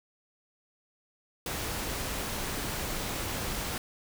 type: noise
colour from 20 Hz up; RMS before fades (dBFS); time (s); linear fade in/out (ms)
pink; -34; 1.46-3.78; 2
effects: none